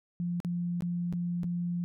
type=tone with dropouts; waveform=sine; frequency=174.3 Hz; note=F3; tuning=3 cents flat; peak=-29 dBFS; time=0.2-1.84 s; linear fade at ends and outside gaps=0 ms; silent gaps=0.402-0.448 / 0.807-0.822 / 1.126-1.135 / 1.433-1.442 s; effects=none